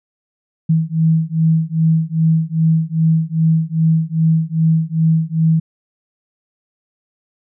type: beating tone pair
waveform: sine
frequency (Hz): 160 / 162.5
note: D#3 / E3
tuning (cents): +49 / -24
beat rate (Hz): 2.5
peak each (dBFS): -15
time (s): 0.69-5.6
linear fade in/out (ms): 10
effects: none